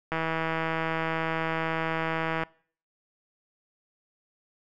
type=click train; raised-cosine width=0.5 ms; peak=-14 dBFS; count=376; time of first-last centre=0.12-2.435 s; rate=162 Hz; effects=noise-tail reverb RT60 0.5 s tail -24 dB re dry